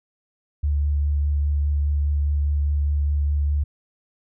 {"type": "tone with vibrato", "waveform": "sine", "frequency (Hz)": 72.7, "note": "D2", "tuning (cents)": -17, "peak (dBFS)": -18, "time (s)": [0.63, 3.64], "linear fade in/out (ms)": 10, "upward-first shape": "triangle", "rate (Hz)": 4.9, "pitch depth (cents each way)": 17, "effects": []}